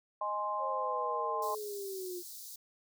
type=chord; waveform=sine; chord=Ab major; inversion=second; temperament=equal with one note detuned; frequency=620.5 / 830.6 / 1046.5 Hz; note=Eb5 / Ab5 / C6; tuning=-5 / 0 / 0 cents; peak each=-39 / -38 / -34 dBFS; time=0.21-1.55 s; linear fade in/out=5 ms
type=linear sweep; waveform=sine; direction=down; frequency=544 to 349.2 Hz; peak=-38 dBFS; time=0.58-2.23 s; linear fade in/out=50 ms
type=high-pass noise; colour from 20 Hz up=white; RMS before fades=-47 dBFS; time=1.42-2.56 s; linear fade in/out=5 ms; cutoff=4000 Hz; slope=48 dB/octave
effects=none

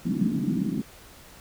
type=band-pass noise; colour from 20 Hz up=white; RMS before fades=-26 dBFS; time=0.05-0.82 s; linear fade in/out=5 ms; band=150 to 290 Hz; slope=48 dB/octave; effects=pink hiss -49 dBFS RMS until 1.4 s

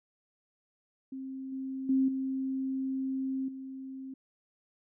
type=tone with level steps; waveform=sine; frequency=265.3 Hz; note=C4; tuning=24 cents sharp; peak=-37 / -34 / -23 / -30 / -39 dBFS; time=1.12-4.14 s; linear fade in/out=5 ms; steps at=1.52 / 1.89 / 2.08 / 3.48 s; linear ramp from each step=5 ms; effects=none

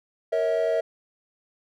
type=chord; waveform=triangle; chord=A# diminished; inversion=none; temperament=equal with one note detuned; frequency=466.2 / 554.4 / 646.1 Hz; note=A#4 / C#5 / E5; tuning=0 / 0 / -35 cents; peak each=-24 / -27 / -21 dBFS; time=0.32-0.81 s; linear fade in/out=10 ms; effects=tanh soft clip ceiling -10 dBFS

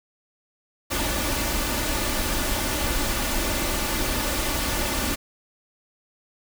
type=noise with comb filter; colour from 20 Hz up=pink; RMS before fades=-25 dBFS; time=0.9-5.16 s; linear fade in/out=20 ms; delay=3.4 ms; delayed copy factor=+0.55; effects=none

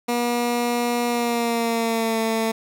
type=tone with pitch glide; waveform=15% pulse; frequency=240 to 223.9 Hz; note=B3 to A3; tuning=-49 to +30 cents; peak=-14 dBFS; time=0.08-2.52 s; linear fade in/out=10 ms; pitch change=-121 cents; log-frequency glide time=1.07-2.19 s; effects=none

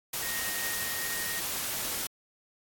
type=tone in noise; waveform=sine; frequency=1864.7 Hz; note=A#6; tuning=in tune; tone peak=-37 dBFS; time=0.22-1.4 s; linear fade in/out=5 ms; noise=white; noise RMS=-33 dBFS; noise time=0.13-2.07 s; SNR=-7 dB; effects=AAC 64 kbps

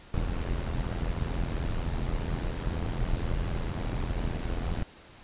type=noise with amplitude modulation; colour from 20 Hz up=brown; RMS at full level=-27 dBFS; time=0.14-4.83 s; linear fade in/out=0 ms; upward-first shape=sine; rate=84.2 Hz; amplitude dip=70%; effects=pink hiss -52 dBFS RMS until 5.23 s + resampled to 8000 Hz

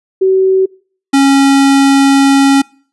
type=tone pair in turn; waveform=sine / square; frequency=379.8 / 274.9 Hz; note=F#4 / C#4; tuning=+45 / -14 cents; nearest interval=tritone; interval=559 cents; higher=first; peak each=-6 dBFS; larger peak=neither; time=0.21-0.66 / 1.13-2.62 s; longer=second; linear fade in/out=10 ms; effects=noise-tail reverb RT60 0.5 s tail -26 dB re dry + resampled to 24000 Hz

